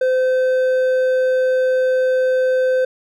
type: tone with hard clipping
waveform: sine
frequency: 514 Hz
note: C5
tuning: 31 cents flat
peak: -15 dBFS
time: 0.01-2.85 s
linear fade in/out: 5 ms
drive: 5 dB
effects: none